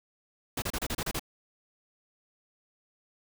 pink noise bursts, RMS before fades -32 dBFS, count 8, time 0.57-1.195 s, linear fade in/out 5 ms, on 51 ms, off 31 ms, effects none

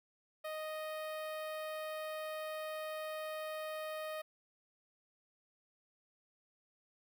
sawtooth tone with notch filter, 622 Hz, D#5, 1 cent flat, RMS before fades -42 dBFS, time 0.44-4.22 s, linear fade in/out 10 ms, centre 6600 Hz, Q 0.82, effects none

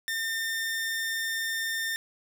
sawtooth tone, 1808 Hz, A6, 47 cents sharp, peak -25 dBFS, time 0.08-1.96 s, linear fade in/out 0 ms, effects none

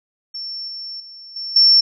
sine tone with level steps, 5420 Hz, E8, 47 cents sharp, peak -26 / -28 / -36 / -25 / -8 dBFS, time 0.34-1.81 s, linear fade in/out 10 ms, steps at 0.68 / 1 / 1.36 / 1.56 s, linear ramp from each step 2 ms, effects none

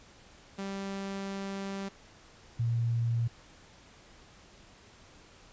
sawtooth / sine tone pair in turn, 196 / 116.78 Hz, G3 / A#2, 0 / +4 cents, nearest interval major sixth, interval 896 cents, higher first, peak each -31 / -26 dBFS, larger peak second, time 0.58-1.89 / 2.59-3.28 s, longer first, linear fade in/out 10 ms, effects pink hiss -56 dBFS RMS until 5.52 s + resampled to 16000 Hz

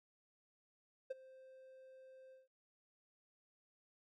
triangle tone with ADSR envelope, 523.3 Hz, C5, in tune, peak -35 dBFS, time 1.1-2.48 s, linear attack 10 ms, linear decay 22 ms, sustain -20 dB, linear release 160 ms, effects none

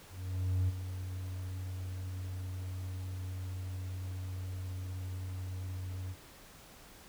triangle tone with ADSR envelope, 92.5 Hz, F#2, in tune, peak -24 dBFS, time 0.08-6.15 s, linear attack 600 ms, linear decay 34 ms, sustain -11 dB, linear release 34 ms, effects tanh soft clip ceiling -20 dBFS + pink hiss -55 dBFS RMS until 7.08 s

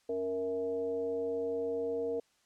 sine tone with frequency modulation, 466.2 Hz, A#4, in tune, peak -31 dBFS, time 0.09-2.2 s, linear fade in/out 5 ms, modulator 189 Hz, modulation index 0.61, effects white hiss -71 dBFS RMS until 2.45 s + low-pass 8000 Hz 12 dB/octave

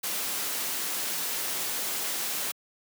white noise, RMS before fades -31 dBFS, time 0.03-2.52 s, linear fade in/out 10 ms, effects high-pass 200 Hz 12 dB/octave

